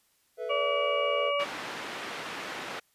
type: chord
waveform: triangle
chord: A suspended second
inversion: none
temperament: equal with one note detuned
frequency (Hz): 434.9 / 493.9 / 659.3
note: A4 / B4 / E5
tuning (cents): -20 / 0 / 0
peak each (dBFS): -35 / -33 / -36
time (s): 0.37-1.33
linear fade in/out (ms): 50
type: harmonic tone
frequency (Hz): 573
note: D5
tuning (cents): -43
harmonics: 1 / 2 / 4 / 5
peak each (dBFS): -28 / -31 / -34 / -35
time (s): 0.49-1.45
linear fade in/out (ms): 20
type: band-pass noise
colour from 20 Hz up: white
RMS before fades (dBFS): -38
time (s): 1.39-2.8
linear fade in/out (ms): 10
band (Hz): 190 to 2300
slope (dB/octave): 12
effects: white hiss -69 dBFS RMS until 2.94 s + resampled to 32000 Hz